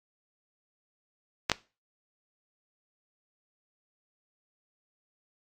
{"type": "clicks", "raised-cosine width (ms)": 0.2, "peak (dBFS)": -5, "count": 2, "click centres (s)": [1.498, 1.517], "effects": ["noise-tail reverb RT60 0.3 s tail -19 dB re dry", "MP3 96 kbps"]}